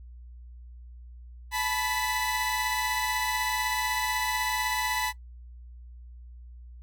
sawtooth tone cluster, 867 / 986 / 1988 Hz, A5 / B5 / B6, -26 / -3 / +11 cents, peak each -28 dBFS, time 1.51-5.13 s, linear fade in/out 50 ms, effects noise-tail reverb RT60 0.1 s tail -18 dB re dry + added 60 Hz sine -43 dBFS peak until 6.82 s

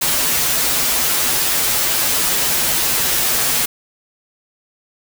white noise with comb filter, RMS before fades -17 dBFS, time 0.01-3.66 s, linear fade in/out 10 ms, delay 10 ms, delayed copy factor -0.9, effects none

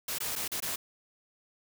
white noise with dropouts, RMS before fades -34 dBFS, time 0.08-0.76 s, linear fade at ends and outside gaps 5 ms, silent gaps 0.185-0.203 / 0.355-0.36 / 0.479-0.517 / 0.603-0.623 s, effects none

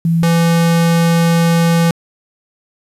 sine / square tone pair in turn, 166.2 / 167.84 Hz, E3 / E3, +15 / +31 cents, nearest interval unison, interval 16 cents, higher second, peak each -10 dBFS, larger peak neither, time 0.05-0.23 / 0.23-1.91 s, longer second, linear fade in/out 2 ms, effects resampled to 32000 Hz + 7-bit

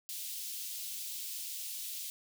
white high-pass noise, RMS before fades -41 dBFS, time 0.09-2.1 s, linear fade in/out 0 ms, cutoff 2900 Hz, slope 24 dB/octave, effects none

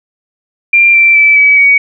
sine tone with pitch steps, 2380 / 2347 / 2315 / 2283 / 2252 Hz, D7 / D7 / D7 / D7 / C#7, +22 / -2 / -25 / -50 / +27 cents, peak -3 dBFS, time 0.73-1.78 s, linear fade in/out 5 ms, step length 210 ms, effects none

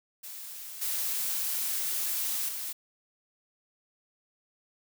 blue noise with level steps, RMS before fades -42 / -31 / -36 dBFS, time 0.23-2.73 s, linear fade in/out 10 ms, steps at 0.81 / 2.48 s, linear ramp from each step 10 ms, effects none

